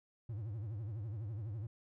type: tone with vibrato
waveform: triangle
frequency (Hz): 107.5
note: A2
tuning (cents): -40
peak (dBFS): -37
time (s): 0.29-1.67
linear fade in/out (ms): 5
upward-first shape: triangle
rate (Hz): 12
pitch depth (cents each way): 220
effects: none